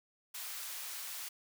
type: high-pass noise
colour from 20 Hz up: white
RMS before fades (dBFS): -43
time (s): 0.34-1.29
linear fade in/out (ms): 10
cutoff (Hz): 920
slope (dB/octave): 12
effects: none